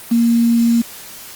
sine tone with quantisation, 233.4 Hz, A#3, 2 cents sharp, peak -10 dBFS, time 0.11-0.82 s, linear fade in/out 10 ms, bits 5, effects white hiss -35 dBFS RMS until 1.35 s + Opus 32 kbps

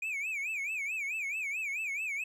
triangle tone with vibrato, 2400 Hz, D7, 37 cents sharp, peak -31 dBFS, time 0.02-2.24 s, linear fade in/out 5 ms, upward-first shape sine, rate 4.6 Hz, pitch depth 170 cents each way, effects none

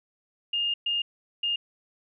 sine tone bursts at uneven times, 2828 Hz, F7, 21 cents sharp, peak -24 dBFS, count 3, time 0.53-0.74 / 0.86-1.02 / 1.43-1.56 s, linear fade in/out 5 ms, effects none

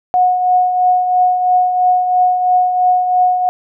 sine tone with tremolo, 729 Hz, F#5, 26 cents flat, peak -7 dBFS, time 0.14-3.49 s, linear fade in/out 0 ms, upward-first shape triangle, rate 3 Hz, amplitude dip 55%, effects none

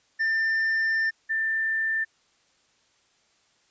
triangle / sine tone pair in turn, 1791 / 1783.7 Hz, A6 / A6, +30 / +23 cents, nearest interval unison, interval 7 cents, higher first, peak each -20 / -23 dBFS, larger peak first, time 0.19-1.11 / 1.29-2.05 s, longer first, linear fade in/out 20 ms, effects white hiss -65 dBFS RMS until 3.7 s + resampled to 16000 Hz

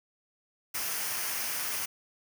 white noise with comb filter, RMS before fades -33 dBFS, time 0.74-1.86 s, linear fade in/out 10 ms, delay 0.26 ms, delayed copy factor -0.5, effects none

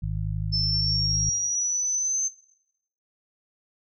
harmonic tone, 52.1 Hz, G#1, 6 cents sharp, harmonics 1 / 2 / 3, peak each -29 / -30 / -31 dBFS, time 0.02-1.3 s, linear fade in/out 10 ms
sine exponential sweep, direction up, 5274 to 6272 Hz, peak -23 dBFS, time 0.52-2.29 s, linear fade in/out 20 ms
effects noise-tail reverb RT60 0.8 s tail -19 dB re dry

